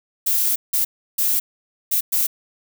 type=noise bursts at uneven times; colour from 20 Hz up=violet; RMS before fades=-19 dBFS; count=5; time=0.26-0.56 / 0.73-0.85 / 1.18-1.4 / 1.91-2.01 / 2.12-2.27 s; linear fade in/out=10 ms; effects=none